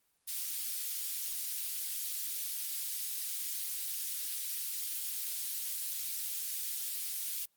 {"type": "high-pass noise", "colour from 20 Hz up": "white", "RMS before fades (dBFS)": -37, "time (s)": [0.27, 7.46], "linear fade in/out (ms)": 20, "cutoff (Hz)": 3500, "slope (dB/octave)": 12, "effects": ["white hiss -75 dBFS RMS until 7.56 s", "Opus 24 kbps"]}